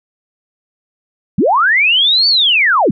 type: linear two-way sweep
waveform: sine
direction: up then down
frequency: 138.5 to 4584 to 138.5 Hz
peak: -8 dBFS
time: 1.38-2.91 s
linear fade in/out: 5 ms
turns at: 2.28 s
effects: none